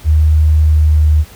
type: tone with pitch glide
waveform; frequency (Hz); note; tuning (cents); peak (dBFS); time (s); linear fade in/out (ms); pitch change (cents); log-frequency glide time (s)
sine; 77.2 to 76.45; D#2 to D#2; -13 to -30; -6; 0.04-1.25; 50; -17; 0.63-1
effects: pink hiss -39 dBFS RMS until 1.35 s